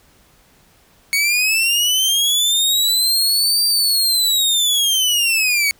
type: linear two-way sweep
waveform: sawtooth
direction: up then down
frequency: 2217 to 4699 to 2217 Hz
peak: -11 dBFS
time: 1.13-5.71 s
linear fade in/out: 0 ms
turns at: 3.65 s
effects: pink hiss -53 dBFS RMS until 5.79 s